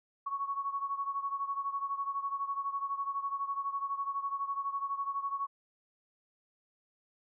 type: beating tone pair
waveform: sine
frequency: 1108.7 / 1120.7 Hz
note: C#6 / C#6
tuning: 0 / +19 cents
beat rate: 12 Hz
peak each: -34 / -38 dBFS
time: 0.26-5.47 s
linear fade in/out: 10 ms
effects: none